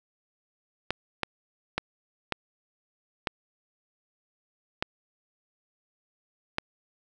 clicks, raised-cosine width 0.3 ms, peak -10 dBFS, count 7, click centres 0.906 / 1.233 / 1.78 / 2.323 / 3.272 / 4.825 / 6.584 s, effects none

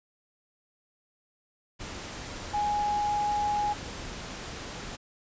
sine tone in noise, 830.6 Hz, G#5, in tune, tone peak -25 dBFS, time 2.53-3.74 s, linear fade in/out 20 ms, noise pink, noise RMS -39 dBFS, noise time 1.79-4.97 s, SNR +11 dB, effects resampled to 16000 Hz

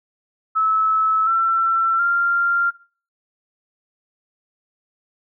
sine tone with pitch steps, 1301 / 1344.5 / 1389.6 Hz, E6 / E6 / F6, -23 / +34 / -9 cents, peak -15 dBFS, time 0.55-2.71 s, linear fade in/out 20 ms, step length 720 ms, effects noise-tail reverb RT60 0.4 s tail -19 dB re dry

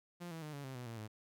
sawtooth tone with pitch steps, 174.61 / 162.92 / 152.01 / 141.83 / 132.33 / 123.47 / 115.2 / 107.49 Hz, F3 / E3 / D#3 / C#3 / C3 / B2 / A#2 / A2, 0 / -20 / -40 / +40 / +20 / 0 / -20 / -40 cents, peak -40 dBFS, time 0.2-1.08 s, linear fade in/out 20 ms, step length 110 ms, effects none

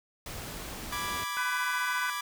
pink noise, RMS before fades -40 dBFS, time 0.26-1.24 s, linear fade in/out 2 ms
sawtooth chord, G# diminished, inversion first, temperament equal, 987.8 / 1174.7 / 1661.2 Hz, B5 / D6 / G#6, 0 / 0 / 0 cents, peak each -34 / -31 / -35 dBFS, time 0.92-2.21 s, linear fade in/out 5 ms
harmonic tone, 501 Hz, B4, 25 cents sharp, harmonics 2 / 3 / 4 / 5, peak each -36 / -31 / -40 / -44 dBFS, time 1.37-2.1 s, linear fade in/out 0 ms
effects none

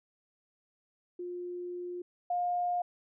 sine tone pair in turn, 354.8 / 709.6 Hz, F4 / F5, +27 / +27 cents, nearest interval octave, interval 1200 cents, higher second, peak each -36 / -28 dBFS, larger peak second, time 1.19-2.02 / 2.3-2.82 s, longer first, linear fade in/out 5 ms, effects none

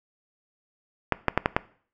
clicks, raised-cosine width 0.5 ms, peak -4 dBFS, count 5, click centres 1.123 / 1.283 / 1.376 / 1.459 / 1.565 s, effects noise-tail reverb RT60 0.5 s tail -20 dB re dry

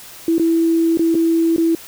sine tone with dropouts, 330 Hz, E4, 2 cents sharp, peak -12 dBFS, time 0.28-1.75 s, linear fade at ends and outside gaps 2 ms, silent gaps 0.382-0.396 / 0.973-0.993 / 1.145-1.151 / 1.563-1.58 s, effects white hiss -38 dBFS RMS until 1.87 s

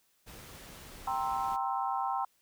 pink noise, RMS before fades -49 dBFS, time 0.26-1.57 s, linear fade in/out 20 ms
sine chord, C dominant seventh, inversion second, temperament equal with one note detuned, 784 / 932.3 / 1050.7 / 1318.5 Hz, G5 / Bb5 / C6 / E6, 0 / 0 / +7 / 0 cents, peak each -33 / -36 / -35 / -39 dBFS, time 1.07-2.25 s, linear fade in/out 5 ms
effects white hiss -71 dBFS RMS until 2.41 s

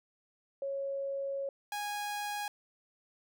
sine / sawtooth tone pair in turn, 551 / 825.6 Hz, C#5 / G#5, -11 / -10 cents, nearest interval perfect fifth, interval 701 cents, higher second, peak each -33 / -31 dBFS, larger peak second, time 0.62-1.49 / 1.72-2.48 s, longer first, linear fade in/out 2 ms, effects none

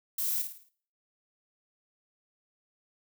violet noise with echo, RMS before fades -31 dBFS, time 0.18-0.42 s, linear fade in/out 5 ms, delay 54 ms, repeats 5, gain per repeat -7 dB, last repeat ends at 0.69 s, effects noise-tail reverb RT60 0.5 s tail -19 dB re dry

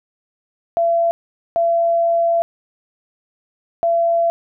sine tone bursts at uneven times, 676 Hz, E5, 43 cents sharp, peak -13 dBFS, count 3, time 0.77-1.11 / 1.56-2.42 / 3.83-4.3 s, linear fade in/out 0 ms, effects none

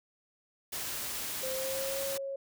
white noise, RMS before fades -37 dBFS, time 0.72-2.18 s, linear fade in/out 10 ms
sine tone with pitch glide, 523.3 to 547.4 Hz, C5 to C#5, 0 to -22 cents, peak -34 dBFS, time 1.43-2.36 s, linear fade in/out 5 ms, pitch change +78 cents, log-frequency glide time 1.54-1.98 s
effects none

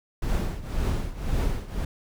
brown noise with tremolo, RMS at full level -23 dBFS, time 0.22-1.85 s, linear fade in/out 5 ms, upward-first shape triangle, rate 1.9 Hz, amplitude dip 85%, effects none

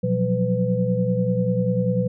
sine tone cluster, 121.5 / 176.6 / 186.8 / 501 Hz, B2 / F3 / F#3 / B4, -28 / +20 / +17 / +25 cents, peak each -24 dBFS, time 0.03-2.08 s, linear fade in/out 10 ms, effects none

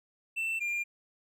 triangle tone pair in turn, 2675 / 2398 Hz, E7 / D7, +25 / +36 cents, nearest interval major second, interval 189 cents, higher first, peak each -28 dBFS, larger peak neither, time 0.36-0.6 / 0.6-0.84 s, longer neither, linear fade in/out 20 ms, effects none

